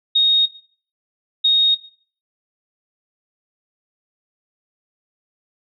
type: tone pair in turn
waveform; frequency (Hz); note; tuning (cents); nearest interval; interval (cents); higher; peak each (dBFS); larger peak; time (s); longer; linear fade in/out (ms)
sine; 3729 / 3729; A#7 / A#7; 0 / 0; unison; 0; neither; -11; neither; 0.15-0.46 / 1.44-1.75; neither; 10
effects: noise-tail reverb RT60 0.5 s tail -18 dB re dry